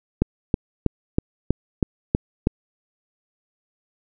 click train, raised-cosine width 3 ms, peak -4 dBFS, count 8, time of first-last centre 0.22-2.471 s, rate 3.11 Hz, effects none

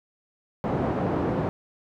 pink band-pass noise, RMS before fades -26 dBFS, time 0.64-1.49 s, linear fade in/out 0 ms, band 130 to 740 Hz, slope 12 dB/octave, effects none

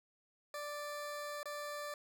20% pulse tone with dropouts, 587.3 Hz, D5, in tune, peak -36 dBFS, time 0.54-1.94 s, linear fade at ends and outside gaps 2 ms, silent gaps 1.431-1.456 s, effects none

